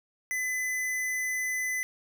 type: tone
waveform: square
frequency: 2013 Hz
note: B6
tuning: 33 cents sharp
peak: -29 dBFS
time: 0.31-1.83 s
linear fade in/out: 0 ms
effects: none